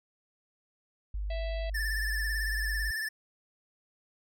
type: tone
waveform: sine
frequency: 50.5 Hz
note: G#1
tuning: 48 cents flat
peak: -31 dBFS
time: 1.14-2.91 s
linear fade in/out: 5 ms
type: harmonic tone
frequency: 659 Hz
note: E5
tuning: 1 cent flat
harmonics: 1 / 3 / 4 / 5 / 6 / 7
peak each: -37 / -47 / -49 / -51 / -53 / -54 dBFS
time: 1.3-1.7 s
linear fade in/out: 5 ms
type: tone with vibrato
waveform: square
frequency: 1760 Hz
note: A6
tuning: in tune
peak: -32 dBFS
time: 1.74-3.09 s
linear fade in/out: 10 ms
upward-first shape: triangle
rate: 18 Hz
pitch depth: 64 cents each way
effects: none